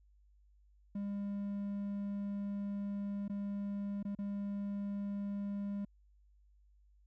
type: tone with dropouts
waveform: triangle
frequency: 201.4 Hz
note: G3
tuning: 47 cents sharp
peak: -34 dBFS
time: 0.95-5.85 s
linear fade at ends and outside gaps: 5 ms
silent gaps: 3.281-3.296 / 4.029-4.05 / 4.151-4.187 s
effects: added 50 Hz sine -63 dBFS peak until 7.06 s